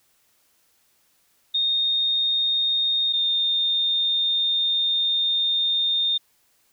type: tone pair in turn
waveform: sine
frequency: 3687 / 3643 Hz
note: A#7 / A#7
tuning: -20 / -41 cents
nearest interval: unison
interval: 21 cents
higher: first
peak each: -19 dBFS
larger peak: neither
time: 1.54-3.13 / 3.13-6.18 s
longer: second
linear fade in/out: 10 ms
effects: white hiss -64 dBFS RMS until 6.72 s